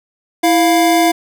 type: tone pair together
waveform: square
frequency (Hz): 329.6 / 700.8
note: E4 / F5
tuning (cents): 0 / +6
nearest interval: octave + minor second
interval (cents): 1306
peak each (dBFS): -13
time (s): 0.43-1.12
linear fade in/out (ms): 10
effects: none